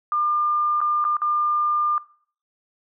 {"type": "tone with dropouts", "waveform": "sine", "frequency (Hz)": 1200, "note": "D6", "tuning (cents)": 37, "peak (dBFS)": -19, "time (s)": [0.12, 1.98], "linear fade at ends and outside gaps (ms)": 1, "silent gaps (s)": [[0.805, 0.814], [1.042, 1.05], [1.168, 1.218]], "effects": ["noise-tail reverb RT60 0.5 s tail -20 dB re dry"]}